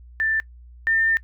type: tone pair in turn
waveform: sine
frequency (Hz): 1773 / 1802.9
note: A6 / A6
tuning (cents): +13 / +42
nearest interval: unison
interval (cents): 29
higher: second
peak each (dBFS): -19 / -17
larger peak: second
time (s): 0.2-0.4 / 0.87-1.17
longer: second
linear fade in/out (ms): 0
effects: noise-tail reverb RT60 0.1 s tail -22 dB re dry + added 60 Hz sine -42 dBFS peak until 1.23 s